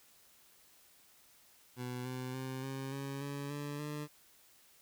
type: tone with pitch steps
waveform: 20% pulse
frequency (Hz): 124.6 / 127.81 / 131.1 / 134.47 / 137.93 / 141.48 / 145.13 / 148.86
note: B2 / C3 / C3 / C3 / C#3 / C#3 / D3 / D3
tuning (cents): +16 / -40 / +4 / +48 / -8 / +36 / -20 / +24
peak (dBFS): -34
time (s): 1.76-4.08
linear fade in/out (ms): 50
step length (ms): 290
effects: white hiss -64 dBFS RMS until 4.81 s